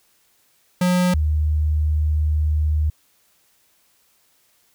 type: tone pair in turn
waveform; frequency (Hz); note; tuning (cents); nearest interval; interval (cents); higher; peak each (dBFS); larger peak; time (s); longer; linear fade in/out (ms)
square / sine; 180 / 76.34; F#3 / D#2; -47 / -32; octave + minor third; 1485; first; -16; neither; 0.81-1.14 / 1.14-2.9; second; 5
effects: white hiss -61 dBFS RMS until 4.74 s